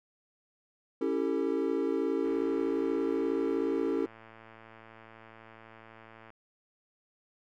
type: chord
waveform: triangle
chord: A dominant seventh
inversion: first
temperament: equal with one note detuned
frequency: 277.2 / 329.6 / 392 / 448.7 Hz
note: C#4 / E4 / G4 / A4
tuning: 0 / 0 / 0 / +34 cents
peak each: -31 dBFS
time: 1.01-4.06 s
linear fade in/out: 5 ms
type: click train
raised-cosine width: 0.5 ms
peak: -36 dBFS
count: 455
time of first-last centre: 2.25-6.304 s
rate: 112 Hz
effects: none